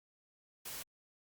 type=noise; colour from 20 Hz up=white; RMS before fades=-44 dBFS; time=0.65-0.83 s; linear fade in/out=10 ms; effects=Opus 48 kbps